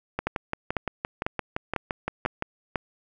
two click trains, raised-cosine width 0.5 ms, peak -12 / -10 dBFS, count 14 / 6, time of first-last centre 0.19-2.424 / 0.27-2.758 s, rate 5.82 / 2.01 Hz, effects none

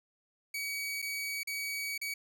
sawtooth tone with dropouts, 2265 Hz, C#7, 37 cents sharp, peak -31 dBFS, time 0.54-2.14 s, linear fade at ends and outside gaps 5 ms, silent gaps 1.019-1.024 / 1.433-1.472 / 1.979-2.014 s, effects 12-bit

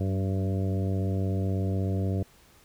harmonic tone with a mistuned harmonic, 96.3 Hz, G2, 30 cents flat, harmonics 1 / 2 / 3 / 4 / 5 / 6 / 7, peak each -26 / -32 / -36 / -38 / -40 / -42 / -43 dBFS, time 0-2.23 s, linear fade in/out 5 ms, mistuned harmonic 2, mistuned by -30 cents, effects pink hiss -58 dBFS RMS until 2.64 s

